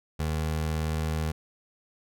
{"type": "tone with pitch glide", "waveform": "25% pulse", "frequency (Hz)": [78.1, 78.55], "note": ["D#2", "D#2"], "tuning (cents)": [7, 17], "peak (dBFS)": -23, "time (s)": [0.19, 1.32], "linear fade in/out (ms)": 10, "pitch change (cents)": 10, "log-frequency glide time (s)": [0.37, 0.84], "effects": []}